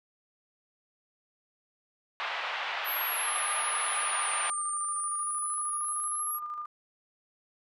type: band-pass noise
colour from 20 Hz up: pink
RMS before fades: -34 dBFS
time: 2.2-4.5 s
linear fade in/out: 0 ms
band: 770 to 3300 Hz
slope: 24 dB/octave
type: exponential two-way sweep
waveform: sine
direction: down then up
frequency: 11840 to 8870 to 11380 Hz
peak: -31 dBFS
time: 2.84-6.4 s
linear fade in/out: 50 ms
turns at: 4.63 s
type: tone with tremolo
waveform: sine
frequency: 1206 Hz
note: D6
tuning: 46 cents sharp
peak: -33 dBFS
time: 3.27-6.66 s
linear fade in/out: 5 ms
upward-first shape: square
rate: 13 Hz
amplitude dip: 35%
effects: none